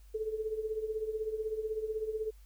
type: tone with tremolo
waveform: sine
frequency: 436 Hz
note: A4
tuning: 16 cents flat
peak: -29 dBFS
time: 0.14-2.31 s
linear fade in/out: 10 ms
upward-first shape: triangle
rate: 16 Hz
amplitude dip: 80%
effects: added 50 Hz sine -52 dBFS peak until 2.45 s + white hiss -68 dBFS RMS until 2.45 s